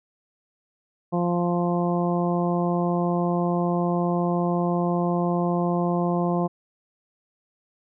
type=harmonic tone; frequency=174.61 Hz; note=F3; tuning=in tune; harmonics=1 / 2 / 3 / 4 / 5 / 6; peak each=-23 / -27 / -30 / -29 / -34 / -33 dBFS; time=1.12-6.48 s; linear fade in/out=20 ms; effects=none